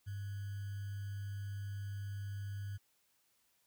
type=tone with sample-and-hold; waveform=sine; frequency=100 Hz; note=G2; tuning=35 cents sharp; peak=-39 dBFS; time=0.06-2.78 s; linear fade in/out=20 ms; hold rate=1575 Hz; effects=white hiss -75 dBFS RMS until 3.66 s